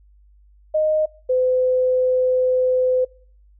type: tone pair in turn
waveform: sine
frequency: 619 / 509 Hz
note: D#5 / C5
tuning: -9 / -48 cents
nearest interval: minor third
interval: 339 cents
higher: first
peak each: -15 dBFS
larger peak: neither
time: 0.74-1.06 / 1.29-3.05 s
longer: second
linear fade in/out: 10 ms
effects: noise-tail reverb RT60 0.5 s tail -24 dB re dry + added 50 Hz sine -49 dBFS peak until 3.59 s